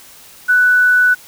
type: tone with quantisation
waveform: sine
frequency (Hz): 1487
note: F#6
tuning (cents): +8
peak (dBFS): -8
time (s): 0.48-1.15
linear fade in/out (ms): 20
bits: 6
effects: white hiss -41 dBFS RMS until 1.27 s